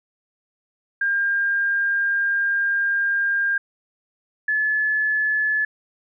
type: tone pair in turn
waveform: sine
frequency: 1605 / 1721.7 Hz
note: G6 / A6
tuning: +40 / -38 cents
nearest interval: minor second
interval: 122 cents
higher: second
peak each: -18 dBFS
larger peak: neither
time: 1.01-3.58 / 4.48-5.65 s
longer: first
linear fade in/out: 5 ms
effects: none